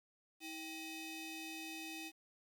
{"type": "ring-modulated tone", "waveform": "sawtooth", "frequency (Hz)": 1108, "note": "C#6", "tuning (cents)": -1, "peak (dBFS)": -38, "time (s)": [0.4, 2.12], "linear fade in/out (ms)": 50, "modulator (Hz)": 1430, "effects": ["11-bit"]}